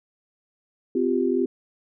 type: chord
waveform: sine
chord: C suspended fourth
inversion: none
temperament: equal with one note detuned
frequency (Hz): 257.1 / 349.2 / 392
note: C4 / F4 / G4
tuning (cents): -30 / 0 / 0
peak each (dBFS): -24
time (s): 0.95-1.46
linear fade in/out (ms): 5
effects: none